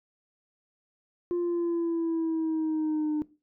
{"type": "exponential sweep", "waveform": "sine", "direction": "down", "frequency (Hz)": [351.2, 301.4], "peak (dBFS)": -23, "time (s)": [1.31, 3.22], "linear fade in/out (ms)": 0, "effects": ["noise-tail reverb RT60 0.3 s tail -20 dB re dry", "tanh soft clip ceiling -24 dBFS"]}